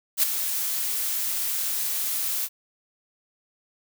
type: noise with ADSR envelope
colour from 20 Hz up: blue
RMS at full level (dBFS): -18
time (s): 0.17-2.49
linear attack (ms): 58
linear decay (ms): 14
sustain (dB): -9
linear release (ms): 52
effects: none